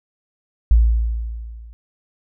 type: tone with level ramp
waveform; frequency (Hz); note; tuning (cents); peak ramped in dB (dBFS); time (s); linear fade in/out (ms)
sine; 56.7; A#1; -47; -7 to -37; 0.71-1.73; 0
effects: none